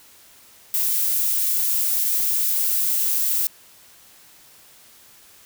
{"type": "noise", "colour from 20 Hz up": "violet", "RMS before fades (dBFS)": -21, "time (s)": [0.74, 3.47], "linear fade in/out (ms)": 0, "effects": ["white hiss -50 dBFS RMS until 5.45 s"]}